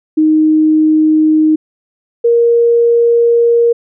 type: tone pair in turn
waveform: sine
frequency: 311.1 / 469.5 Hz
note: D#4 / A#4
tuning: 0 / +12 cents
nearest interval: perfect fifth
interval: 712 cents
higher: second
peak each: -6 dBFS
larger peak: neither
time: 0.17-1.56 / 2.24-3.73 s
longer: second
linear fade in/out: 10 ms
effects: none